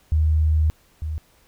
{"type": "tone pair in turn", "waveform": "sine", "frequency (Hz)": [77.78, 77.78], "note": ["D#2", "D#2"], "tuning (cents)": [0, 0], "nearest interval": "unison", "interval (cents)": 0, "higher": "neither", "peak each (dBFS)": [-15, -24], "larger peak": "first", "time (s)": [[0.12, 0.7], [1.02, 1.18]], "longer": "first", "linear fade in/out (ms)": 0, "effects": ["pink hiss -58 dBFS RMS until 1.47 s"]}